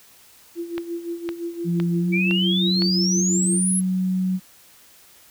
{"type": "tone with tremolo", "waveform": "sine", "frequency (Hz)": 340.5, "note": "F4", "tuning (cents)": -44, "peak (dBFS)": -24, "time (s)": [0.55, 3.63], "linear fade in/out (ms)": 50, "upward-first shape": "sine", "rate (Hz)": 5.8, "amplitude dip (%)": 70}
{"type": "click train", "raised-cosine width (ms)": 0.3, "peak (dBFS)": -15, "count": 5, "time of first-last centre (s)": [0.78, 2.821], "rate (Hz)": 1.96}
{"type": "tone with pitch glide", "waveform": "sine", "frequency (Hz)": [172.4, 185.84], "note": ["F3", "F#3"], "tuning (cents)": [-22, 8], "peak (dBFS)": -19, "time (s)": [1.64, 4.4], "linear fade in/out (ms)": 50, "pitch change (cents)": 130, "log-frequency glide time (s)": [1.99, 2.2]}
{"type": "exponential sweep", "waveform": "sine", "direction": "up", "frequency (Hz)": [2278, 11175], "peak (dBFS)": -21, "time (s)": [2.12, 3.81], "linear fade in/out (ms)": 20}
{"effects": ["white hiss -51 dBFS RMS until 5.3 s"]}